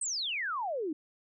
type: exponential sweep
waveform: sine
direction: down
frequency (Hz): 8690 to 289.8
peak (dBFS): -31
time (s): 0.01-0.93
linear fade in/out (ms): 5
effects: none